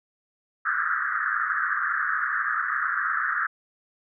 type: band-pass noise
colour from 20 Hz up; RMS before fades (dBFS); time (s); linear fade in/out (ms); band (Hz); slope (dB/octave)
pink; -26; 0.65-3.47; 10; 1200 to 1800; 96
effects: none